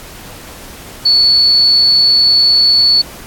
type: tone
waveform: sine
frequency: 4435 Hz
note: C#8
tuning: in tune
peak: -6 dBFS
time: 1.05-3.02 s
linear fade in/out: 10 ms
effects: pink hiss -33 dBFS RMS until 3.26 s + AAC 64 kbps